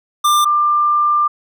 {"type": "tone pair in turn", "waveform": ["square", "sine"], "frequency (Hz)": [1191, 1191], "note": ["D6", "D6"], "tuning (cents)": [24, 24], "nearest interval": "unison", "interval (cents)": 0, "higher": "neither", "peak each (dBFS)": -11, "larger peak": "neither", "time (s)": [[0.24, 0.45], [0.45, 1.28]], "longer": "second", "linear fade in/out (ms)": 10, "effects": []}